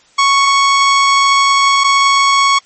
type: tone pair in turn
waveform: sawtooth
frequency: 1108.7 / 1108.7 Hz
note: C#6 / C#6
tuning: 0 / 0 cents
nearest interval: unison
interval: 0 cents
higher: neither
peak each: -4 dBFS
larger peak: neither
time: 0.18-1.84 / 1.84-2.59 s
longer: first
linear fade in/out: 10 ms
effects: white hiss -49 dBFS RMS until 2.65 s + MP3 32 kbps